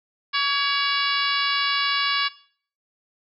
harmonic tone with a mistuned harmonic, 567 Hz, C#5, 39 cents sharp, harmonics 2 / 3 / 4 / 5 / 6 / 7 / 8 / 9, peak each -25 / -27 / -28 / -29 / -30 / -30 / -31 / -32 dBFS, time 0.33-2.29 s, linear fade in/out 20 ms, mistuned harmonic 3, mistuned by -40 cents, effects noise-tail reverb RT60 0.5 s tail -18 dB re dry

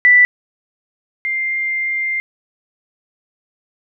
sine tone pair in turn, 1975.5 / 2101 Hz, B6 / C7, 0 / +7 cents, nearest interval minor second, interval 107 cents, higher second, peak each -6 / -17 dBFS, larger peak first, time 0.05-0.25 / 1.25-2.2 s, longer second, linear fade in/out 0 ms, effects none

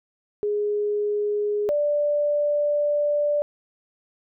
sine tone pair in turn, 415.3 / 587.3 Hz, G#4 / D5, 0 / 0 cents, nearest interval tritone, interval 600 cents, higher second, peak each -21 / -19 dBFS, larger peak second, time 0.43-1.69 / 1.69-3.42 s, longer second, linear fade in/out 0 ms, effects none

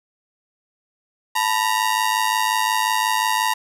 sawtooth ring-modulated tone, 938 Hz, A#5, 11 cents sharp, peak -11 dBFS, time 1.35-3.54 s, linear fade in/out 10 ms, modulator 52.8 Hz, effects resampled to 32000 Hz + 8-bit

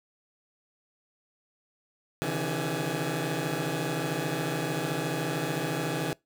15% pulse tone cluster, 134.6 / 149.8 / 163.5 / 387.3 / 843 Hz, C3 / D3 / E3 / G4 / G#5, +49 / +35 / -14 / -21 / +26 cents, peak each -28 / -28 / -26 / -34 / -32 dBFS, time 2.22-6.13 s, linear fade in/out 0 ms, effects noise-tail reverb RT60 0.2 s tail -24 dB re dry

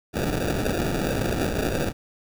blue noise with sample-and-hold, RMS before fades -25 dBFS, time 0.13-1.93 s, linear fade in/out 50 ms, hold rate 1050 Hz, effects none

